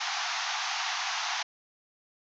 pink band-pass noise, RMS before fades -32 dBFS, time 0-1.43 s, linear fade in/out 10 ms, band 710 to 6500 Hz, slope 96 dB/octave, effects none

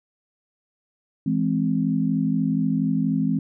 sine chord, E augmented, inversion none, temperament equal with one note detuned, 164.81 / 209 / 261.6 Hz, E3 / G#3 / B#3, 0 / +11 / 0 cents, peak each -24 / -24 / -23 dBFS, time 1.26-3.39 s, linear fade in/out 5 ms, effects none

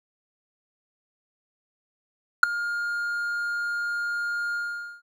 triangle tone with ADSR envelope, 1414 Hz, F6, 21 cents sharp, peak -3 dBFS, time 2.43-5.02 s, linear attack 4 ms, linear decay 6 ms, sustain -21 dB, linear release 470 ms, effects none

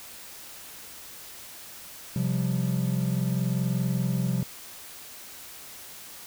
triangle chord, C suspended fourth, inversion none, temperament equal with one note detuned, 130.81 / 175.42 / 196 Hz, C3 / F3 / G3, 0 / +8 / 0 cents, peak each -25 / -26 / -29 dBFS, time 2.16-4.43 s, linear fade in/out 2 ms, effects white hiss -44 dBFS RMS until 6.26 s

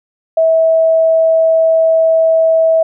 sine tone, 649 Hz, E5, 27 cents flat, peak -7 dBFS, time 0.37-2.83 s, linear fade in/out 5 ms, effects none

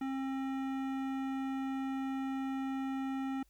sine tone with hard clipping, 267.7 Hz, C4, 40 cents sharp, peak -36 dBFS, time 0.01-3.43 s, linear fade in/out 5 ms, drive 15 dB, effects added 50 Hz sine -66 dBFS peak until 3.49 s + white hiss -74 dBFS RMS until 3.49 s

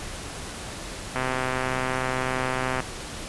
click train, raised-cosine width 0.5 ms, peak -11 dBFS, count 213, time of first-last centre 1.16-2.803 s, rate 129 Hz, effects pink hiss -36 dBFS RMS until 3.28 s + resampled to 24000 Hz

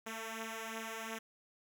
5% pulse beating tone pair, 223 / 225.8 Hz, A3 / A3, +23 / +45 cents, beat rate 2.8 Hz, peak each -31 / -35 dBFS, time 0.06-1.19 s, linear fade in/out 10 ms, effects none

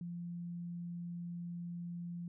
sine tone, 172.9 Hz, F3, 17 cents flat, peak -40 dBFS, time 0.01-2.28 s, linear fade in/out 2 ms, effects none

